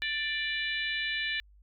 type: harmonic tone with a mistuned harmonic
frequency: 589 Hz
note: D5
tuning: 5 cents sharp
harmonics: 3 / 4 / 5 / 6 / 7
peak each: -33 / -35 / -37 / -39 / -40 dBFS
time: 0.02-1.4 s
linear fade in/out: 0 ms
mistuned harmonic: 7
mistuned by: -65 cents
effects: added 50 Hz sine -55 dBFS peak until 1.62 s